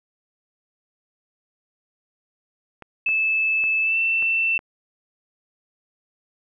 clicks, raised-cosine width 0.5 ms, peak -24 dBFS, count 5, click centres 2.823 / 3.089 / 3.639 / 4.225 / 4.591 s
sine tone with pitch glide, 2619 to 2676 Hz, E7 to E7, -12 to +25 cents, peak -18 dBFS, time 3.06-4.58 s, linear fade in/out 5 ms, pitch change +37 cents, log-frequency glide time 3.82-3.98 s
effects none

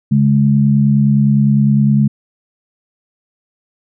sine tone pair together, 140 / 209.8 Hz, C#3 / G#3, +18 / +18 cents, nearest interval perfect fifth, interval 700 cents, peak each -11 dBFS, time 0.11-2.08 s, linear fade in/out 10 ms, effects none

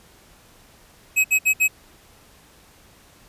square tone bursts, 2549 Hz, D#7, 41 cents sharp, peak -15 dBFS, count 4, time 1.16-1.682 s, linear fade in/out 20 ms, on 84 ms, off 62 ms, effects pink hiss -52 dBFS RMS until 3.28 s + resampled to 32000 Hz

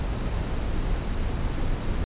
brown noise, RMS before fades -26 dBFS, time 0-2.04 s, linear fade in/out 0 ms, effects resampled to 8000 Hz

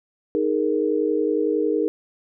sine chord, D# suspended fourth, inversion none, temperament equal, 311.1 / 415.3 / 466.2 Hz, D#4 / G#4 / A#4, 0 / 0 / 0 cents, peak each -23 dBFS, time 0.35-1.88 s, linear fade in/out 0 ms, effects none

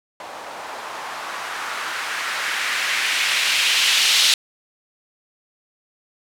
violet noise with low-pass filter sweep, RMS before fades -22 dBFS, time 0.2-4.34 s, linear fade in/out 2 ms, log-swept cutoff 710 to 3600 Hz, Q 1.6, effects none

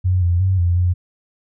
sine tone with pitch steps, 91.7 / 87.2 / 94.5 / 87.2 / 89.3 Hz, F#2 / F2 / F#2 / F2 / F2, -15 / -2 / +37 / -2 / +39 cents, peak -13 dBFS, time 0.04-0.94 s, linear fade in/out 20 ms, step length 180 ms, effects none

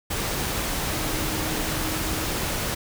sine tone in noise, 314 Hz, D#4, 16 cents sharp, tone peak -34 dBFS, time 0.92-2.25 s, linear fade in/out 10 ms, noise pink, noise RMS -27 dBFS, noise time 0.1-2.75 s, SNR -10 dB, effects none

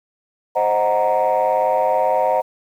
sine chord, C half-diminished seventh, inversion none, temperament equal, 523.3 / 622.3 / 740 / 932.3 Hz, C5 / Eb5 / Gb5 / Bb5, 0 / 0 / 0 / 0 cents, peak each -19 dBFS, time 0.55-2.42 s, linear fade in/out 20 ms, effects tanh soft clip ceiling -9 dBFS + 8-bit

